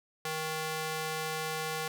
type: tone with high-pass filter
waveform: square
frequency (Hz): 157.4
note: D#3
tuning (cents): +20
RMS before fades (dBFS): -35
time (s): 0.25-1.88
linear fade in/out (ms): 2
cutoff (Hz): 490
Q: 0.52
effects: none